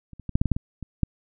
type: clicks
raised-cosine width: 5 ms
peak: -30 / -29 / -19 / -7 / -7 / -11 / -7 / -16 / -22 / -8 dBFS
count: 10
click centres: 0.133 / 0.197 / 0.293 / 0.355 / 0.415 / 0.457 / 0.517 / 0.565 / 0.827 / 1.033 s
effects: none